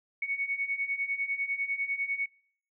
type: beating tone pair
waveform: sine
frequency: 2217 / 2227 Hz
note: C#7 / C#7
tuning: 0 / +7 cents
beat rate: 10 Hz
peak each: -34 / -31 dBFS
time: 0.22-2.26 s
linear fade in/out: 5 ms
effects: noise-tail reverb RT60 0.6 s tail -26 dB re dry